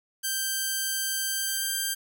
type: tone with pitch glide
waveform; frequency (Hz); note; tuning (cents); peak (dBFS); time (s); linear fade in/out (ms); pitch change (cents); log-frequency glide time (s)
5% pulse; 1568 to 1579.8; G6 to G6; 0 to +13; -16; 0.23-1.95; 20; +13; 1.25-1.71
effects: none